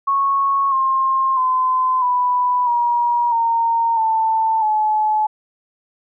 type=tone with pitch steps; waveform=sine; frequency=1102 / 1063.2 / 1025.8 / 989.7 / 954.9 / 921.3 / 888.9 / 857.6 Hz; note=C#6 / C6 / C6 / B5 / A#5 / A#5 / A5 / A5; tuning=-11 / +27 / -35 / +3 / +41 / -21 / +17 / -45 cents; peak=-14 dBFS; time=0.07-5.27 s; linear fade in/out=10 ms; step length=650 ms; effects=none